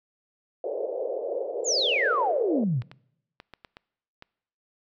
white band-pass noise, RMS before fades -30 dBFS, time 0.64-2.64 s, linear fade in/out 5 ms, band 430 to 570 Hz, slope 48 dB/octave
sine exponential sweep, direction down, 7440 to 107.9 Hz, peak -22 dBFS, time 1.64-2.83 s, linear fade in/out 50 ms
clicks, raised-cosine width 0.3 ms, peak -27 dBFS, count 7, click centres 2.82 / 2.915 / 3.401 / 3.537 / 3.648 / 3.769 / 4.224 s
effects noise-tail reverb RT60 0.8 s tail -24 dB re dry

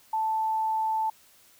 sine tone, 880 Hz, A5, in tune, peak -24 dBFS, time 0.13-1.1 s, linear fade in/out 5 ms, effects white hiss -58 dBFS RMS until 1.59 s

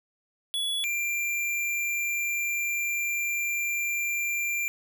square tone pair in turn, 3393 / 2375 Hz, G#7 / D7, +36 / +19 cents, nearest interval tritone, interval 617 cents, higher first, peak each -27 dBFS, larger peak neither, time 0.54-0.84 / 0.84-4.68 s, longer second, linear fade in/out 0 ms, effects none

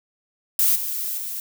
violet noise with level steps, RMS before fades -18 / -27 / -30 dBFS, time 0.59-1.4 s, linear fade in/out 2 ms, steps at 0.75 / 1.17 s, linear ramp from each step 10 ms, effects none

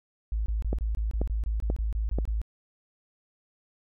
sine tone bursts, 54 Hz, A1, 32 cents flat, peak -25 dBFS, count 13, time 0.32-2.416 s, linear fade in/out 0 ms, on 140 ms, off 23 ms
click train, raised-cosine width 2 ms, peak -16 dBFS, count 4, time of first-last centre 0.73-2.186 s, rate 2.06 Hz
effects none

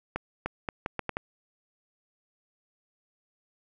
accelerating click train, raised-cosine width 0.5 ms, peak -15 dBFS, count 7, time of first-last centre 0.16-1.169 s, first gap 300 ms, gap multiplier 0.76, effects none

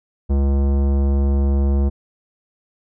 sine tone with tanh clipping, 69.3 Hz, C#2, in tune, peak -16 dBFS, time 0.29-1.9 s, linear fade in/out 20 ms, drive 17 dB, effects none

